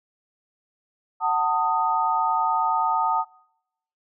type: chord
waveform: sine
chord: D# diminished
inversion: first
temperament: just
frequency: 746.7 / 896 / 1244.5 Hz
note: F#5 / A5 / D#6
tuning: +16 / +31 / 0 cents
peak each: -26 / -22 / -24 dBFS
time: 1.2-3.25 s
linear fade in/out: 50 ms
effects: noise-tail reverb RT60 0.8 s tail -25 dB re dry